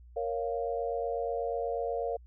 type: chord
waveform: sine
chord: Bb minor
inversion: none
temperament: equal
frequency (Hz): 466.2 / 554.4 / 698.5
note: Bb4 / Db5 / F5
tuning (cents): 0 / 0 / 0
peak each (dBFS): -33 / -35 / -35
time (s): 0.16-2.17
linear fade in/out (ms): 10
effects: added 60 Hz sine -50 dBFS peak until 2.26 s